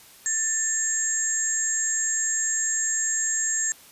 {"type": "tone cluster", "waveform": "sine", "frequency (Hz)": [1775, 6680, 7510], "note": ["A6", "G#8", "A#8"], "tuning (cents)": [15, 9, 12], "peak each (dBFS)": [-30, -29, -24], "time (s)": [0.26, 3.72], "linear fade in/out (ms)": 0, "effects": ["white hiss -50 dBFS RMS until 3.91 s", "resampled to 32000 Hz"]}